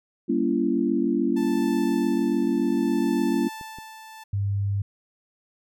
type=chord; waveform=sine; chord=G diminished seventh; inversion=none; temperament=just; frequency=196 / 235.2 / 282.2 / 338.7 Hz; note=G3 / Bb3 / Db4 / Fb4; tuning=0 / +16 / +31 / +47 cents; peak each=-29 / -25 / -25 / -25 dBFS; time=0.28-3.49 s; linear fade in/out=20 ms
type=tone with tremolo; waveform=sawtooth; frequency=880 Hz; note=A5; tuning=in tune; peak=-30 dBFS; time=1.36-4.24 s; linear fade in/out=10 ms; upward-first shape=sine; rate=0.65 Hz; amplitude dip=60%
type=clicks; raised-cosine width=3 ms; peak=-30 dBFS; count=2; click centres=3.612 / 3.786 s
type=tone; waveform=sine; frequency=100 Hz; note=G2; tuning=35 cents sharp; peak=-22 dBFS; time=4.33-4.82 s; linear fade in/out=5 ms
effects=none